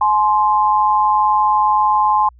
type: tone pair together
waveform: sine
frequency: 848.6 / 1046.5 Hz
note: G#5 / C6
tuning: +37 / 0 cents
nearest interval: major third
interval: 363 cents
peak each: -14 dBFS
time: 0.01-2.29 s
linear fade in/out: 5 ms
effects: added 60 Hz sine -43 dBFS peak until 2.39 s